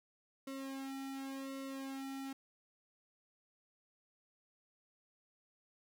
sawtooth tone with flanger, 270 Hz, C#4, 45 cents flat, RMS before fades -44 dBFS, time 0.47-2.33 s, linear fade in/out 5 ms, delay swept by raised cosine 1.2 to 1.89 ms, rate 0.9 Hz, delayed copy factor -1, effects none

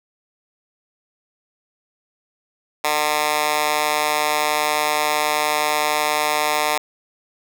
10% pulse tone with high-pass filter, 150.7 Hz, D3, 45 cents sharp, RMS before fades -20 dBFS, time 2.84-6.78 s, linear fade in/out 5 ms, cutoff 880 Hz, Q 0.94, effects none

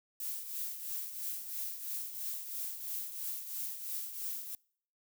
violet noise with tremolo, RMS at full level -37 dBFS, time 0.2-4.55 s, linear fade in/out 2 ms, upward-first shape triangle, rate 3 Hz, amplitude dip 65%, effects noise-tail reverb RT60 0.6 s tail -26 dB re dry

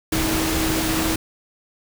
sine tone in noise, 320 Hz, D#4, 49 cents sharp, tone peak -23 dBFS, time 0.12-1.16 s, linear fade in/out 5 ms, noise pink, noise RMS -23 dBFS, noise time 0.12-1.16 s, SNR -3 dB, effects none

